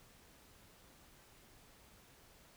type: silence
effects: pink hiss -63 dBFS RMS until 2.56 s